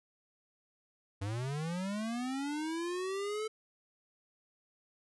square linear sweep, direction up, 94.5 to 440 Hz, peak -35 dBFS, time 1.21-3.48 s, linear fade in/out 10 ms, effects resampled to 24000 Hz

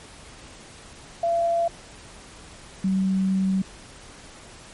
sine tone pair in turn, 679 / 190.54 Hz, F5 / G3, -49 / -49 cents, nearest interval octave + minor seventh, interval 2200 cents, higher first, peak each -19 / -19 dBFS, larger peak neither, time 1.23-1.68 / 2.84-3.62 s, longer second, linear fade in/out 5 ms, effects pink hiss -45 dBFS RMS until 4.73 s + MP3 48 kbps

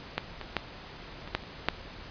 clicks, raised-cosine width 0.3 ms, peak -11 / -21 / -10 / -26 / -10 / -30 / -7 dBFS, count 7, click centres 0.18 / 0.413 / 0.567 / 1.276 / 1.35 / 1.437 / 1.686 s, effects pink hiss -45 dBFS RMS until 2.1 s + resampled to 11025 Hz

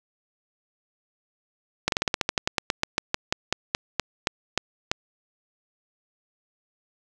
slowing click train, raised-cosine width 0.2 ms, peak -4 dBFS, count 22, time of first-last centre 1.88-4.915 s, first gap 42 ms, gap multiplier 1.11, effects none

